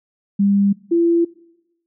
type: tone pair in turn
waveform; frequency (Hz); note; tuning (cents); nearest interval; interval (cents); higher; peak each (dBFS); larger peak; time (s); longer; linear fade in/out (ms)
sine; 200 / 338.7; G3 / E4; +35 / +47; major sixth; 912; second; -12; neither; 0.39-0.73 / 0.91-1.25; neither; 10
effects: noise-tail reverb RT60 1.0 s tail -22 dB re dry